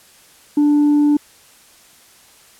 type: tone with tanh clipping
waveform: sine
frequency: 293.7 Hz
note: D4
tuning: in tune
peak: -11 dBFS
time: 0.57-1.17 s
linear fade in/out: 5 ms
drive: 1 dB
effects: white hiss -48 dBFS RMS until 2.59 s + low-pass 12000 Hz 12 dB/octave